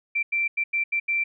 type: tone bursts at uneven times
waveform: sine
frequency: 2349 Hz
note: D7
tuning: in tune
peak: -21 dBFS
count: 6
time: 0.15-0.23 / 0.32-0.48 / 0.57-0.64 / 0.73-0.84 / 0.92-1 / 1.08-1.24 s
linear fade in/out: 10 ms
effects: none